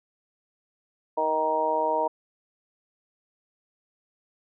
harmonic tone, 156.6 Hz, D#3, 11 cents sharp, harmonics 2 / 3 / 4 / 5 / 6, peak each -37 / -30 / -27 / -33 / -25 dBFS, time 1.17-2.08 s, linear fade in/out 10 ms, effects none

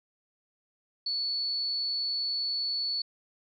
sine tone, 4435 Hz, C#8, in tune, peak -28 dBFS, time 1.06-3.02 s, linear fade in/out 5 ms, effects none

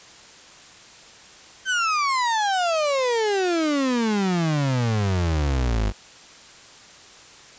35% pulse exponential sweep, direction down, 1568 to 49 Hz, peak -18 dBFS, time 1.65-5.93 s, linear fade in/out 50 ms, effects white hiss -46 dBFS RMS until 7.58 s + resampled to 16000 Hz

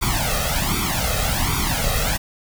pink noise with flanger, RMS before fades -21 dBFS, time 0.01-2.18 s, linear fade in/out 20 ms, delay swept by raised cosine 0.86 to 1.58 ms, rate 1.3 Hz, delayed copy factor +0.85, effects none

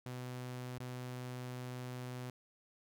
sawtooth tone with dropouts, 125.4 Hz, B2, 27 cents sharp, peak -38 dBFS, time 0.06-2.3 s, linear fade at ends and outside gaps 2 ms, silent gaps 0.782-0.802 s, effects none

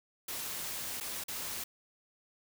white noise with dropouts, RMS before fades -39 dBFS, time 0.28-1.64 s, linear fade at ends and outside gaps 5 ms, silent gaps 1.002-1.008 / 1.239-1.282 s, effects none

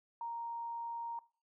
sine tone, 932.3 Hz, A#5, in tune, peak -38 dBFS, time 0.21-1.19 s, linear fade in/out 2 ms, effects noise-tail reverb RT60 0.4 s tail -20 dB re dry

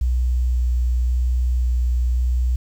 sine tone with vibrato, 61.3 Hz, B1, 12 cents flat, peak -16 dBFS, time 0.01-2.56 s, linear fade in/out 5 ms, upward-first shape square, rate 0.93 Hz, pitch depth 11 cents each way, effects 8-bit

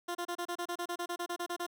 15% pulse tone bursts, 349.2 Hz, F4, in tune, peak -28 dBFS, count 16, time 0.08-1.666 s, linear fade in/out 10 ms, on 71 ms, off 30 ms, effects none

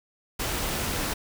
pink noise, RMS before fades -29 dBFS, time 0.39-1.14 s, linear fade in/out 10 ms, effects none

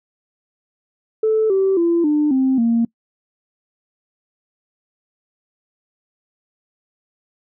sine tone with pitch steps, 437.6 / 385.4 / 339.4 / 298.9 / 263.2 / 231.8 Hz, A4 / G4 / F4 / D4 / C4 / A#3, -9 / -29 / -49 / +31 / +10 / -10 cents, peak -12 dBFS, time 1.23-2.85 s, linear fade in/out 5 ms, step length 270 ms, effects noise-tail reverb RT60 0.1 s tail -25 dB re dry + tanh soft clip ceiling -9 dBFS

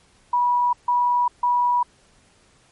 sine tone bursts, 974 Hz, B5, 24 cents flat, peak -16 dBFS, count 3, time 0.33-1.83 s, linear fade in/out 5 ms, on 400 ms, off 150 ms, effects pink hiss -57 dBFS RMS until 2.71 s + MP3 48 kbps

